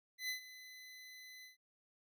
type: tone with ADSR envelope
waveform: 25% pulse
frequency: 2017 Hz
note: B6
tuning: 36 cents sharp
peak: -33 dBFS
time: 0.18-1.57 s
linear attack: 110 ms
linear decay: 110 ms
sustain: -16 dB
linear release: 130 ms
effects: none